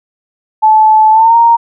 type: tone with pitch glide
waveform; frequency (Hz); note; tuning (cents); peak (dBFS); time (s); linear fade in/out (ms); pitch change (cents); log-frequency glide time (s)
sine; 868 to 930.3; A5 to A#5; -24 to -4; -3; 0.62-1.57; 20; +120; 1.11-1.36
effects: none